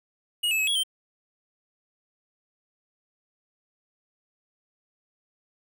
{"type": "tone with pitch steps", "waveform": "square", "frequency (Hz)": [2882, 2609, 2565, 3333, 3127], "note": ["F#7", "E7", "E7", "G#7", "G7"], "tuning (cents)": [-46, -18, -48, 5, -5], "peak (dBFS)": -23, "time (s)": [0.43, 0.835], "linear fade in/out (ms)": 10, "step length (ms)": 81, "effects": []}